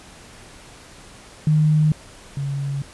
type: tone pair in turn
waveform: sine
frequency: 153.5 / 139.63 Hz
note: D#3 / C#3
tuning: -23 / +13 cents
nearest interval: major second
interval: 164 cents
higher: first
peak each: -13 / -22 dBFS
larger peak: first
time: 1.47-1.92 / 2.37-2.82 s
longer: neither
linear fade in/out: 2 ms
effects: pink hiss -44 dBFS RMS until 2.93 s + resampled to 24000 Hz